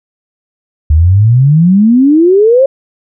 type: exponential sweep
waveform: sine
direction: up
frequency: 73 to 554.4 Hz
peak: -3 dBFS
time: 0.9-2.66 s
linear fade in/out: 5 ms
effects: none